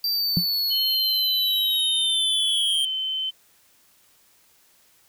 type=linear sweep; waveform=square; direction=down; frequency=4699 to 3185 Hz; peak=-22 dBFS; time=0.04-2.85 s; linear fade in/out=2 ms
type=tone with exponential decay; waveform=sine; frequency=174.61 Hz; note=F3; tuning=in tune; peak=-14 dBFS; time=0.37-0.46 s; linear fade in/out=0 ms; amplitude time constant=18 ms
type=tone with pitch glide; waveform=sine; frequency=3045 to 3071 Hz; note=F#7 to G7; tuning=+49 to -36 cents; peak=-24 dBFS; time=0.7-3.31 s; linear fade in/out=20 ms; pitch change=+15 cents; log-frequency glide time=1.25-2.03 s
effects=white hiss -59 dBFS RMS until 5.08 s